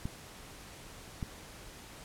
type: clicks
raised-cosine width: 5 ms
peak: -23 dBFS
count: 2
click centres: 0.055 / 1.228 s
effects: pink hiss -50 dBFS RMS until 2.04 s + low-pass 12000 Hz 12 dB/octave